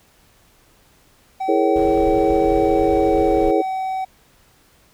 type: tone with pitch glide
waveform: triangle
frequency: 765 to 758.4 Hz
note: G5 to F#5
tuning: -42 to +43 cents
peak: -19 dBFS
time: 1.4-4.05 s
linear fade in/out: 10 ms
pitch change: -15 cents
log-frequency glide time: 2.06-3.34 s
type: chord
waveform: sine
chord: A# half-diminished seventh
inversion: second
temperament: equal with one note detuned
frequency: 329.6 / 415.3 / 466.2 / 552.8 Hz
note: E4 / G#4 / A#4 / C#5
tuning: 0 / 0 / 0 / -5 cents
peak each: -19 / -19 / -22 / -21 dBFS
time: 1.48-3.62 s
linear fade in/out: 10 ms
type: noise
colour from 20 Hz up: brown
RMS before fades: -29 dBFS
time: 1.76-3.51 s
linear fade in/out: 0 ms
effects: pink hiss -55 dBFS RMS until 4.93 s